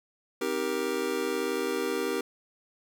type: chord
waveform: square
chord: C minor seventh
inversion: none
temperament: just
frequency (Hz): 261.6 / 314 / 392.4 / 470.9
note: C4 / Eb4 / G4 / Bb4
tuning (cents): 0 / +16 / +2 / +18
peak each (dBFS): -37 / -36 / -32 / -33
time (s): 0.41-2.21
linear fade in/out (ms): 5
effects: none